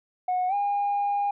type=tone with pitch glide; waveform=sine; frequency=731 to 811.1 Hz; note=F#5 to G#5; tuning=-21 to -41 cents; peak=-21 dBFS; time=0.28-1.31 s; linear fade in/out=5 ms; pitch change=+180 cents; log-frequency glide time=0.48-0.54 s; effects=tanh soft clip ceiling -20 dBFS